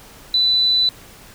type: tone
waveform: sine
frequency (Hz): 3987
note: B7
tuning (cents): +16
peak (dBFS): -13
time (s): 0.34-0.89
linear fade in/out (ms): 2
effects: pink hiss -43 dBFS RMS until 1.34 s